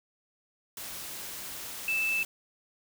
sine tone in noise, 2637 Hz, E7, in tune, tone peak -26 dBFS, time 1.88-2.23 s, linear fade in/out 2 ms, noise white, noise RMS -40 dBFS, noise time 0.77-2.25 s, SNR +11 dB, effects none

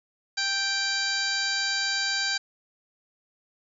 harmonic tone with a mistuned harmonic, 784 Hz, G5, in tune, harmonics 1 / 2 / 3 / 4 / 5 / 6 / 7 / 8 / 9, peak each -39 / -29 / -36 / -39 / -32 / -29 / -41 / -40 / -37 dBFS, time 0.37-2.38 s, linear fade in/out 10 ms, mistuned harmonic 1, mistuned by +19 cents, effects none

